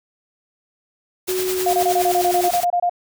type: noise with tremolo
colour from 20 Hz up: white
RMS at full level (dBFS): -25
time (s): 1.27-2.65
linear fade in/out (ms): 20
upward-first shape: sine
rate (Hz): 9.6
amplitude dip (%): 50
type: tone with pitch glide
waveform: sine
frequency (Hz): 370 to 359.1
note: F#4 to F4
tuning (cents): 0 to +48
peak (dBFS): -20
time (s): 1.28-2.49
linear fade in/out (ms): 10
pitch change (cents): -52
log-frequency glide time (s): 1.86-2.28
type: tone bursts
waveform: sine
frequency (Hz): 705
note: F5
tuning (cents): +16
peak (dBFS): -15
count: 13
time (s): 1.66-2.896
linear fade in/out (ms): 5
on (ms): 72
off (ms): 25
effects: none